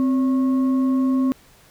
sine tone with frequency modulation, 261.6 Hz, C4, in tune, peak -16 dBFS, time 0-1.32 s, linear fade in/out 0 ms, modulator 828 Hz, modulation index 0.24, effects pink hiss -52 dBFS RMS until 1.7 s

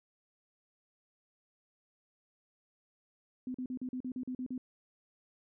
sine tone bursts, 254 Hz, B3, 49 cents sharp, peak -35 dBFS, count 10, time 3.47-4.579 s, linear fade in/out 2 ms, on 74 ms, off 41 ms, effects none

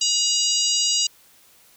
harmonic tone, 957 Hz, A#5, 45 cents sharp, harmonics 3 / 4 / 5 / 6 / 7 / 8, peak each -25 / -27 / -23 / -28 / -25 / -27 dBFS, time 0.01-1.07 s, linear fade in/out 5 ms, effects white hiss -54 dBFS RMS until 1.76 s

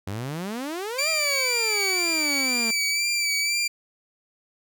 sawtooth exponential two-way sweep, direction up then down, 92.5 to 650 to 220.9 Hz, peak -25 dBFS, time 0.07-2.71 s, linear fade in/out 5 ms, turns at 1.09 s
20% pulse tone with vibrato, 2326 Hz, D7, 17 cents flat, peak -17 dBFS, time 0.98-3.68 s, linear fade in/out 10 ms, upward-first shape sine, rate 2 Hz, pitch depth 42 cents each way
effects none

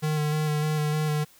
square tone with vibrato, 152.1 Hz, D#3, 39 cents flat, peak -24 dBFS, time 0.02-1.25 s, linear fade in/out 20 ms, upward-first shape square, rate 3.3 Hz, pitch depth 18 cents each way, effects white hiss -56 dBFS RMS until 1.39 s

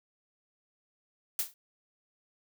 blue noise with exponential decay, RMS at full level -26 dBFS, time 1.39-1.54 s, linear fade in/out 1 ms, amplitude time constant 32 ms, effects none

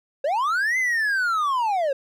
triangle linear two-way sweep, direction up then down, 523.3 to 2081 to 523.3 Hz, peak -18 dBFS, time 0.24-1.93 s, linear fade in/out 5 ms, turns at 0.78 s, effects none

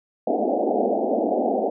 white band-pass noise, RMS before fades -22 dBFS, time 0.27-1.7 s, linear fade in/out 5 ms, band 210 to 780 Hz, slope 96 dB/octave, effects none

